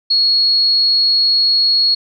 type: tone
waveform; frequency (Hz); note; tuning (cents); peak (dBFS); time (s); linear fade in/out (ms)
sine; 4327; C#8; -43; -10; 0.1-1.95; 10
effects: none